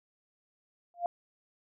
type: tone with exponential growth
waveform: sine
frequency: 696 Hz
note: F5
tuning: 6 cents flat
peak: -23 dBFS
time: 0.94-1.06 s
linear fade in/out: 1 ms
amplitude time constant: 26 ms
effects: none